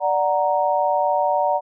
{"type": "chord", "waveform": "sine", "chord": "D augmented", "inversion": "none", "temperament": "equal", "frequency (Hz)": [587.3, 740, 932.3], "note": ["D5", "F#5", "A#5"], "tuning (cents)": [0, 0, 0], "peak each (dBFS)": -21, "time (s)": [0, 1.61], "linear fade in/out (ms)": 50, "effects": []}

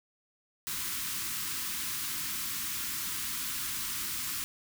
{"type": "band-stop noise", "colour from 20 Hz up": "white", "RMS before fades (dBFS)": -35, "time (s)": [0.67, 4.44], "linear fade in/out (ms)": 0, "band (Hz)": [340, 1000], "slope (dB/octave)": 48, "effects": []}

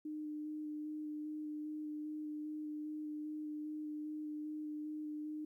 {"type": "tone with vibrato", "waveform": "sine", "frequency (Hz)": 303.3, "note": "D#4", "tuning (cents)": -44, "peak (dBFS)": -40, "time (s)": [0.05, 5.45], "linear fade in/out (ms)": 5, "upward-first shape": "square", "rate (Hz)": 2.5, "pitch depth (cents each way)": 10, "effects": ["13-bit"]}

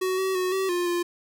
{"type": "tone with pitch steps", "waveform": "square", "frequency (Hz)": [372.9, 380, 367.7, 382.7, 352.7, 348.9], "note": ["F#4", "F#4", "F#4", "G4", "F4", "F4"], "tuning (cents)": [14, 46, -11, -42, 17, -2], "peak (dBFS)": -24, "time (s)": [0.01, 1.03], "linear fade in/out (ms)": 10, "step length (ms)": 170, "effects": []}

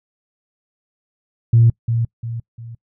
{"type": "tone with echo", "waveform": "sine", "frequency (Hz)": 116, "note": "A#2", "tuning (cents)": -8, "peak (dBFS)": -7, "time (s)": [1.53, 1.7], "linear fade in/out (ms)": 5, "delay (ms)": 350, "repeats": 3, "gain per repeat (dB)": -8, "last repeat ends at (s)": 2.75, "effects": ["noise-tail reverb RT60 0.1 s tail -25 dB re dry", "tanh soft clip ceiling -3 dBFS"]}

